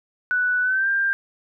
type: tone with pitch glide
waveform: sine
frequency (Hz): 1484 to 1590.5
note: F#6 to G6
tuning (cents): +5 to +25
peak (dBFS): -18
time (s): 0.31-1.13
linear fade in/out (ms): 0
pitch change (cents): +120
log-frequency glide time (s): 0.62-0.88
effects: none